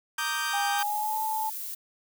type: chord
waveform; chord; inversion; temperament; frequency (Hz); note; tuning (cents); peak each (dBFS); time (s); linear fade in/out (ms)
sawtooth; Eb major seventh; second; equal; 932.3 / 1174.7 / 1244.5 / 1568; Bb5 / D6 / Eb6 / G6; 0 / 0 / 0 / 0; -32 / -32 / -32 / -26; 0.18-0.83; 5
type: tone with pitch glide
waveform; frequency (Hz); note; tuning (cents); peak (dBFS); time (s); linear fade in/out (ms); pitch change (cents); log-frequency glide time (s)
sine; 810 to 873.2; G#5 to A5; -43 to -13; -27; 0.53-1.5; 10; +130; 0.72-1.2
type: noise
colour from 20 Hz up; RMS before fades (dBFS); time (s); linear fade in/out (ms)
violet; -36; 0.78-1.75; 10
effects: none